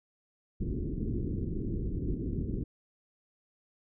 pink low-pass noise, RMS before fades -33 dBFS, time 0.6-2.64 s, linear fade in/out 10 ms, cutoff 390 Hz, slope 48 dB/octave, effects none

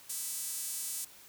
sawtooth tone with high-pass filter, 330 Hz, E4, 2 cents sharp, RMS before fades -38 dBFS, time 0.09-1.05 s, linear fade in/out 10 ms, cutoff 8500 Hz, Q 1.3, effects white hiss -55 dBFS RMS until 1.28 s

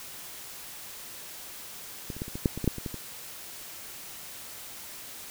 clicks, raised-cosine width 3 ms, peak -22 / -28 / -19 / -27 / -22 / -9 / -21 / -17 / -9 / -23 / -20 / -24 dBFS, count 12, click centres 2.102 / 2.166 / 2.219 / 2.281 / 2.355 / 2.458 / 2.576 / 2.643 / 2.677 / 2.783 / 2.862 / 2.943 s, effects white hiss -43 dBFS RMS until 5.3 s

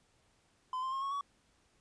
triangle tone with pitch steps, 1022 / 1047.7 / 1074.1 / 1101.1 / 1128.8 Hz, C6 / C6 / C6 / C#6 / C#6, -41 / +2 / +45 / -12 / +31 cents, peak -32 dBFS, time 0.73-1.21 s, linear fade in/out 2 ms, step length 96 ms, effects pink hiss -71 dBFS RMS until 1.8 s + resampled to 22050 Hz

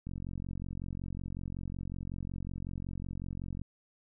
click train, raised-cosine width 5 ms, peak -27 dBFS, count 162, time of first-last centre 0.07-3.616 s, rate 45.4 Hz, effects none

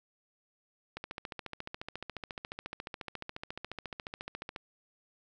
click train, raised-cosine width 0.3 ms, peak -23 dBFS, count 52, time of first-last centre 0.97-4.562 s, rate 14.2 Hz, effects none

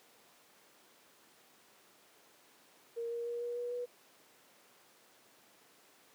sine tone with pitch steps, 466.2 / 470.5 / 474.9 / 479.3 / 483.8 / 488.2 Hz, A#4 / A#4 / A#4 / A#4 / B4 / B4, 0 / +16 / +32 / +48 / -36 / -20 cents, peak -35 dBFS, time 2.96-3.86 s, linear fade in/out 20 ms, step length 150 ms, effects pink hiss -63 dBFS RMS until 6.14 s + high-pass 300 Hz 12 dB/octave

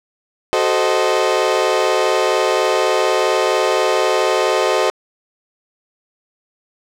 30% pulse chord, F# diminished seventh, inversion none, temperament equal with one note detuned, 375.8 / 440 / 523.3 / 622.3 Hz, F#4 / A4 / C5 / Eb5, +27 / 0 / 0 / 0 cents, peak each -17 dBFS, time 0.53-4.9 s, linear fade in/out 0 ms, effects low-pass 7000 Hz 12 dB/octave + 7-bit

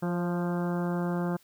harmonic tone with a mistuned harmonic, 174.61 Hz, F3, in tune, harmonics 1 / 2 / 3 / 4 / 5 / 6 / 7 / 8 / 9, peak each -28 / -34 / -38 / -40 / -42 / -44 / -45 / -46 / -47 dBFS, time 0.02-1.37 s, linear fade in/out 10 ms, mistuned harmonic 3, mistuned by +23 cents, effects white hiss -62 dBFS RMS until 1.43 s

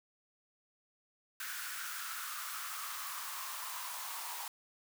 white noise with high-pass filter sweep, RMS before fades -42 dBFS, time 1.4-4.48 s, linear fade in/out 2 ms, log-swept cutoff 1500 to 910 Hz, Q 5, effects none

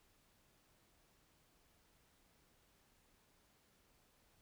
silence, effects pink hiss -73 dBFS RMS until 4.41 s

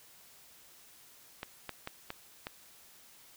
clicks, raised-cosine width 0.3 ms, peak -22 dBFS, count 5, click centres 1.431 / 1.693 / 1.874 / 2.104 / 2.469 s, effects white hiss -58 dBFS RMS until 3.36 s

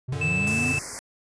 triangle linear sweep, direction up, 122.3 to 261.6 Hz, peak -25 dBFS, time 0.08-0.73 s, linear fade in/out 10 ms
square chord, Gb augmented, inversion none, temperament equal, 92.5 / 116.54 / 146.83 Hz, Gb2 / Bb2 / D3, 0 / 0 / 0 cents, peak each -34 / -35 / -32 dBFS, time 0.12-0.79 s, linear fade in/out 5 ms
triangle tone, 2632 Hz, E7, 3 cents flat, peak -22 dBFS, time 0.21-0.79 s, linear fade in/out 5 ms
white band-stop noise, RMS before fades -33 dBFS, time 0.47-0.99 s, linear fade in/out 0 ms, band 2200 to 4700 Hz, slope 96 dB/octave
effects resampled to 22050 Hz

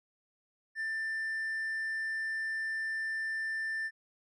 sine tone with hard clipping, 1780 Hz, A6, 20 cents sharp, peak -33 dBFS, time 0.75-3.91 s, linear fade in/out 50 ms, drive 2 dB, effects none

